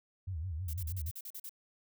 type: tone with vibrato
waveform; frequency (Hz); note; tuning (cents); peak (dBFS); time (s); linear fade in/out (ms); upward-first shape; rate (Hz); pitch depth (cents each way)
sine; 84.9; F2; -48; -35; 0.27-1.11; 10; sine; 6.2; 210
type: noise bursts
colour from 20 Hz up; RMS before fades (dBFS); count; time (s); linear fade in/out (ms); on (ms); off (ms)
violet; -44; 9; 0.68-1.494; 5; 54; 41
effects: none